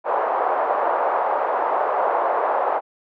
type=band-pass noise; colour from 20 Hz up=white; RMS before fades=-21 dBFS; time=0.04-2.81 s; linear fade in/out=50 ms; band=530 to 980 Hz; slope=24 dB/octave; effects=none